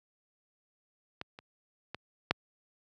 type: clicks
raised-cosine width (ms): 0.3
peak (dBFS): -21 / -30 / -22 / -9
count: 4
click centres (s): 1.214 / 1.389 / 1.946 / 2.31
effects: high-pass 80 Hz 12 dB/octave